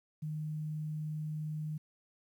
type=tone; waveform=sine; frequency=153.8 Hz; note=D#3; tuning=20 cents flat; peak=-35 dBFS; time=0.22-1.78 s; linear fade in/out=10 ms; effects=11-bit